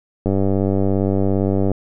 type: click train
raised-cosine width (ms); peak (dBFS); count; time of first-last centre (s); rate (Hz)
2; -6; 143; 0.26-1.716; 97.5
effects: none